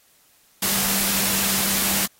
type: tone in noise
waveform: sine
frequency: 196.4 Hz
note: G3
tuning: 4 cents sharp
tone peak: -31 dBFS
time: 0.62-2.06 s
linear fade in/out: 5 ms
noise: white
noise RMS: -22 dBFS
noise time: 0.62-2.06 s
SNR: -12 dB
effects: white hiss -58 dBFS RMS until 2.19 s + AAC 48 kbps